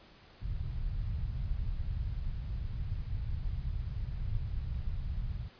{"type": "low-pass noise", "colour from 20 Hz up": "pink", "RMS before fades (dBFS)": -35, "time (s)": [0.41, 5.49], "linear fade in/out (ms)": 10, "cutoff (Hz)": 120, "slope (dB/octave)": 24, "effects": ["pink hiss -58 dBFS RMS until 5.59 s", "resampled to 11025 Hz"]}